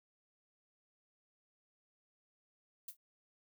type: noise with exponential decay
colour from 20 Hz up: violet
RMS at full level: -40 dBFS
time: 2.88-2.97 s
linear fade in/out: 5 ms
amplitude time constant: 19 ms
effects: none